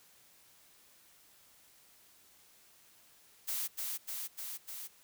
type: noise with echo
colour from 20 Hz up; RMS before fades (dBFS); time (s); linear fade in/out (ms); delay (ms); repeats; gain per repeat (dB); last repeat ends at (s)
blue; -36; 3.47-3.68; 20; 300; 4; -2; 4.88
effects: white hiss -63 dBFS RMS until 5.03 s